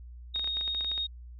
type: tone with tremolo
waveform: sine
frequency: 3729 Hz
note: A#7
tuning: in tune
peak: -28 dBFS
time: 0.34-1.07 s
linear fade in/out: 10 ms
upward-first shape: triangle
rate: 9.4 Hz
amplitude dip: 25%
type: clicks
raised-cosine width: 0.3 ms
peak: -27 dBFS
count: 12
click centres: 0.36 / 0.395 / 0.444 / 0.475 / 0.57 / 0.611 / 0.678 / 0.748 / 0.809 / 0.846 / 0.916 / 0.978 s
effects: added 60 Hz sine -43 dBFS peak until 1.39 s